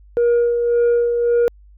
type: tone with tremolo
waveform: sine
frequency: 475.1 Hz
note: A#4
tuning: 33 cents sharp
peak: -9 dBFS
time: 0.17-1.48 s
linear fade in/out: 0 ms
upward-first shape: sine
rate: 1.8 Hz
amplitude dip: 50%
effects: tanh soft clip ceiling -11 dBFS + added 50 Hz sine -43 dBFS peak until 1.77 s